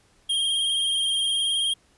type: tone with vibrato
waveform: square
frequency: 3211 Hz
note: G7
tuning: 41 cents sharp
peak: -22 dBFS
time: 0.29-1.74 s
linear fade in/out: 10 ms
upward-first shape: sine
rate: 19 Hz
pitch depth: 32 cents each way
effects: pink hiss -61 dBFS RMS until 1.97 s + resampled to 24000 Hz

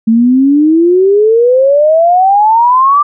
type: exponential sweep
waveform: sine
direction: up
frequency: 220 to 1190 Hz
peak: -4 dBFS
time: 0.07-3.03 s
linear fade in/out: 10 ms
effects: none

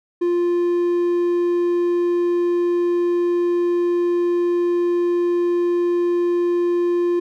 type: tone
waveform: triangle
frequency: 349.2 Hz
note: F4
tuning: in tune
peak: -14 dBFS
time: 0.21-7.2 s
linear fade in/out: 10 ms
effects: none

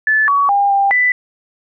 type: tone with pitch steps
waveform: sine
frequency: 1739 / 1128 / 804 / 794 / 1989 Hz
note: A6 / C#6 / G5 / G5 / B6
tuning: -21 / +30 / +44 / +22 / +12 cents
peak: -10 dBFS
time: 0.07-1.12 s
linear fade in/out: 2 ms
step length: 210 ms
effects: none

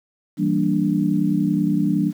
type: chord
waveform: sine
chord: E half-diminished seventh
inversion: none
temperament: equal with one note detuned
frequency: 164.81 / 195.43 / 233.1 / 293.7 Hz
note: E3 / G3 / Bb3 / D4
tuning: 0 / -5 / 0 / 0 cents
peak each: -23 / -21 / -25 / -21 dBFS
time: 0.37-2.13 s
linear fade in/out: 50 ms
effects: 8-bit

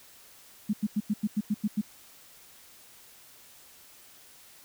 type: tone bursts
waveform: sine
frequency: 209.9 Hz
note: G#3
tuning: 19 cents sharp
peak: -23 dBFS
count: 9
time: 0.69-1.814 s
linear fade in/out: 10 ms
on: 44 ms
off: 91 ms
effects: white hiss -54 dBFS RMS until 4.64 s

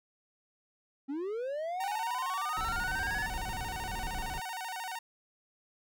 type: linear sweep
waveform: triangle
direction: up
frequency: 261.6 to 1760 Hz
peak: -31 dBFS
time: 1.08-3.28 s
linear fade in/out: 20 ms
type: tone with vibrato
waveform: sawtooth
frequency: 830.6 Hz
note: G#5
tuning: in tune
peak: -33 dBFS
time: 1.8-4.99 s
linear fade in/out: 5 ms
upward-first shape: square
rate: 13 Hz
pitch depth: 180 cents each way
type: noise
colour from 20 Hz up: brown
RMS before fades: -40 dBFS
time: 2.57-4.4 s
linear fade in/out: 5 ms
effects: none

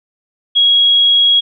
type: tone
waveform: sine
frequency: 3310 Hz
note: G#7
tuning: 6 cents flat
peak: -7 dBFS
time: 0.55-1.41 s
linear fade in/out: 20 ms
effects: none

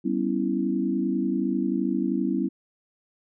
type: chord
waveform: sine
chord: C# half-diminished seventh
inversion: second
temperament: equal with one note detuned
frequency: 193.97 / 246.9 / 277.2 / 329.6 Hz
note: G3 / B3 / C#4 / E4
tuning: -18 / 0 / 0 / 0 cents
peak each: -28 dBFS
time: 0.04-2.49 s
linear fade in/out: 20 ms
effects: none

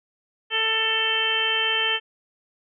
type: harmonic tone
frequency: 443.9 Hz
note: A4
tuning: 15 cents sharp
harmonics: 1 / 2 / 3 / 4 / 5 / 6 / 7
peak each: -32 / -33 / -33 / -27 / -33 / -27 / -23 dBFS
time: 0.5-2 s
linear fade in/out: 50 ms
effects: none

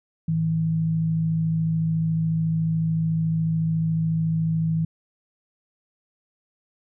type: tone pair together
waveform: sine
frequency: 107.5 / 161.4 Hz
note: A2 / E3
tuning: -40 / -36 cents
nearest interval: perfect fifth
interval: 704 cents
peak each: -32 / -20 dBFS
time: 0.28-4.85 s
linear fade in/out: 5 ms
effects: none

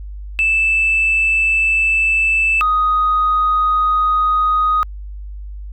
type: tone pair in turn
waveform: sine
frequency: 2637 / 1247.7 Hz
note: E7 / D#6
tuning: 0 / +4 cents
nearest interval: octave + minor second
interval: 1296 cents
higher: first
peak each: -11 dBFS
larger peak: neither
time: 0.39-2.61 / 2.61-4.83 s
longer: neither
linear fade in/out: 0 ms
effects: tanh soft clip ceiling -8 dBFS + added 50 Hz sine -27 dBFS peak until 5.72 s

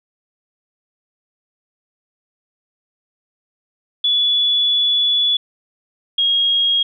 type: tone pair in turn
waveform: sine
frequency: 3425 / 3274 Hz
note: A7 / G#7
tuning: -47 / -25 cents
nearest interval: minor second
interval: 78 cents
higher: first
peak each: -13 dBFS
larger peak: neither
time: 4.04-5.37 / 6.18-6.83 s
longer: first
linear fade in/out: 5 ms
effects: none

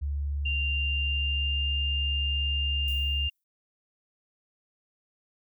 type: tone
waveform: sine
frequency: 71.5 Hz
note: D2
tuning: 46 cents flat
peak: -27 dBFS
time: 0.01-3.29 s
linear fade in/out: 20 ms
type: tone with pitch glide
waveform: sine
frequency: 2783 to 2801 Hz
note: F7 to F7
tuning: -7 to +4 cents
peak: -28 dBFS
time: 0.45-3.3 s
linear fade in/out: 10 ms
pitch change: +11 cents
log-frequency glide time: 0.63-1.69 s
type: noise with exponential decay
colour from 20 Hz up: violet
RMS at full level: -44 dBFS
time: 2.88-3.44 s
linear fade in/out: 1 ms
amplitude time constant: 120 ms
effects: none

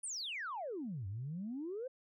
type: exponential two-way sweep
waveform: sine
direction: down then up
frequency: 9890 to 92 to 538 Hz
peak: -38 dBFS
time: 0.03-1.88 s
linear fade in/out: 10 ms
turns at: 1.07 s
effects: tanh soft clip ceiling -34 dBFS

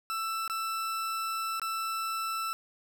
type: tone with dropouts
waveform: 40% pulse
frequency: 1328 Hz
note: E6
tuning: 12 cents sharp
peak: -30 dBFS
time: 0.1-2.53 s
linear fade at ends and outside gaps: 0 ms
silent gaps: 0.478-0.498 / 1.597-1.617 s
effects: none

